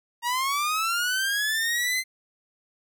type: linear sweep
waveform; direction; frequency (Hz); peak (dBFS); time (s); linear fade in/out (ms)
sawtooth; up; 935 to 2077; -20; 0.22-2.04; 50
effects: none